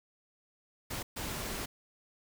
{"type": "noise bursts at uneven times", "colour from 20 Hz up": "pink", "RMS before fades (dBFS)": -38, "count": 2, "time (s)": [[0.9, 1.03], [1.16, 1.66]], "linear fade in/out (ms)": 10, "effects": []}